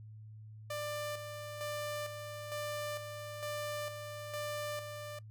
sawtooth tone with tremolo, 593 Hz, D5, 17 cents sharp, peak -33 dBFS, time 0.7-5.19 s, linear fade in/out 5 ms, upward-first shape square, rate 1.1 Hz, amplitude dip 50%, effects noise-tail reverb RT60 0.1 s tail -21 dB re dry + added 108 Hz sine -48 dBFS peak until 5.3 s

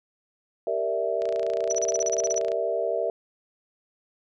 sine chord, E half-diminished seventh, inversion first, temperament equal, 392 / 466.2 / 587.3 / 659.3 Hz, G4 / Bb4 / D5 / E5, 0 / 0 / 0 / 0 cents, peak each -32 / -29 / -30 / -27 dBFS, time 0.67-3.1 s, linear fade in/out 2 ms
click train, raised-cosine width 0.2 ms, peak -23 dBFS, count 38, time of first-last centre 1.22-2.518 s, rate 28.5 Hz
sine tone bursts, 5920 Hz, F#8, in tune, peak -24 dBFS, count 12, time 1.7-2.387 s, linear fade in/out 5 ms, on 27 ms, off 33 ms
effects none

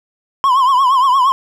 triangle tone with vibrato, 1046.5 Hz, C6, in tune, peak -7 dBFS, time 0.44-1.32 s, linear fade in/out 0 ms, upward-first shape triangle, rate 8.6 Hz, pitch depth 130 cents each way, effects none

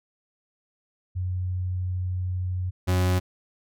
sine / 40% pulse tone pair in turn, 91.3 / 91.3 Hz, F#2 / F#2, -23 / -23 cents, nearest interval unison, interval 0 cents, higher neither, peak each -25 / -19 dBFS, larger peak second, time 1.15-2.71 / 2.87-3.2 s, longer first, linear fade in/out 20 ms, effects none

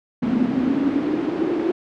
brown noise with high-pass filter sweep, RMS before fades -21 dBFS, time 0.22-1.72 s, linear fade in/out 10 ms, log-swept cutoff 230 to 350 Hz, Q 9.5, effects low-pass 3000 Hz 12 dB/octave

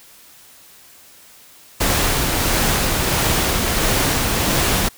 pink noise with tremolo, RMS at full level -17 dBFS, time 1.8-4.89 s, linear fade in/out 10 ms, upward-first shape sine, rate 1.5 Hz, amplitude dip 25%, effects white hiss -46 dBFS RMS until 4.97 s

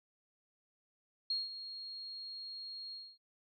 sine tone with ADSR envelope, 4270 Hz, C8, 34 cents sharp, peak -31 dBFS, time 1.3-3.18 s, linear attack 4 ms, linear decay 180 ms, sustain -12 dB, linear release 250 ms, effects none

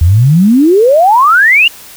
sine exponential sweep, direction up, 77.78 to 2900 Hz, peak -3 dBFS, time 0.01-1.68 s, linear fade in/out 5 ms, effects white hiss -33 dBFS RMS until 1.96 s

